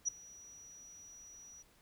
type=tone with ADSR envelope; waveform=sine; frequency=5830 Hz; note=F#8; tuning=26 cents flat; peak=-28 dBFS; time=0.05-1.63 s; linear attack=33 ms; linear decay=4 ms; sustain=-24 dB; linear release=16 ms; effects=pink hiss -67 dBFS RMS until 1.81 s